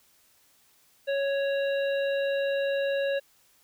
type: harmonic tone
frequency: 554.4 Hz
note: C#5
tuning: in tune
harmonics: 1 / 3 / 5 / 7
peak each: -25 / -35 / -39 / -42 dBFS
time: 1.07-3.2 s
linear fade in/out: 20 ms
effects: white hiss -63 dBFS RMS until 3.63 s